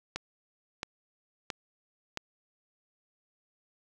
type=click train; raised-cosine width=0.2 ms; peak=-16 dBFS; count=4; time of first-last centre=0.16-2.173 s; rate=1.49 Hz; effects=none